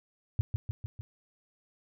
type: tone with echo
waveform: sine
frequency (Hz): 106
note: G#2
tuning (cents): +36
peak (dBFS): -21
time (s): 0.39-0.41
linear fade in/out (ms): 0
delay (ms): 150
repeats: 4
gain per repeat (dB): -4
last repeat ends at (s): 1.01
effects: none